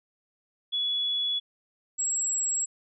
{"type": "tone pair in turn", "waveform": "sine", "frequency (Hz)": [3395, 7659], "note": ["G#7", "A#8"], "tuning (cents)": [37, 46], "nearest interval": "octave + major second", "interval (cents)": 1409, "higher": "second", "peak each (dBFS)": -25, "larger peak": "neither", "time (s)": [[0.72, 1.4], [1.98, 2.66]], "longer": "neither", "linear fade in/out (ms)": 20, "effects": []}